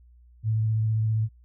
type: tone with vibrato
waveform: sine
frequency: 110 Hz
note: A2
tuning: in tune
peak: -21 dBFS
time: 0.43-1.29 s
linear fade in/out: 50 ms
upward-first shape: sine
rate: 15 Hz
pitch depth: 19 cents each way
effects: added 60 Hz sine -51 dBFS peak until 1.44 s